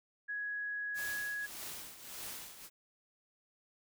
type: tone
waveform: sine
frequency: 1670 Hz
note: G#6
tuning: 9 cents sharp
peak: -36 dBFS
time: 0.28-1.47 s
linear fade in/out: 20 ms
type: noise with tremolo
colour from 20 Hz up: white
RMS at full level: -43 dBFS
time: 0.94-2.7 s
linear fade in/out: 50 ms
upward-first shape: triangle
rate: 1.7 Hz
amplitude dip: 75%
effects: none